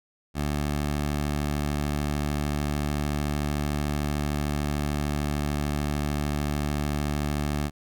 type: tone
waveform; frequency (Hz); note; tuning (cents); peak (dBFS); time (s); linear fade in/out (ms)
15% pulse; 73.42; D2; 0; -19; 0.34-7.71; 50
effects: none